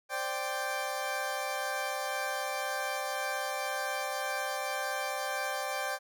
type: chord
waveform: 20% pulse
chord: C suspended second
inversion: none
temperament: equal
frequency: 523.3 / 587.3 / 784 Hz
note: C5 / D5 / G5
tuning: 0 / 0 / 0 cents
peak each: -34 / -32 / -30 dBFS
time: 0.09-5.99 s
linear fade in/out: 50 ms
effects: none